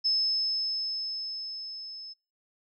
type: tone with level ramp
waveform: sine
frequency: 5220 Hz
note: E8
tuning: 18 cents flat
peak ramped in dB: -22 to -40 dBFS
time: 0.04-2.14 s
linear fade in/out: 20 ms
effects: noise-tail reverb RT60 0.3 s tail -22 dB re dry